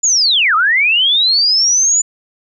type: linear two-way sweep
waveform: sine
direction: down then up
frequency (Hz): 7040 to 1199 to 7040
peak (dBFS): -9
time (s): 0.03-2.02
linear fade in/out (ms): 10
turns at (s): 0.55
effects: none